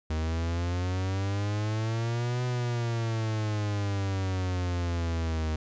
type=exponential two-way sweep; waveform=45% pulse; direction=up then down; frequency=77.78 to 125.1 to 77.78 Hz; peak=-27 dBFS; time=0.1-5.56 s; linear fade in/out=5 ms; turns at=2.44 s; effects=resampled to 16000 Hz + 11-bit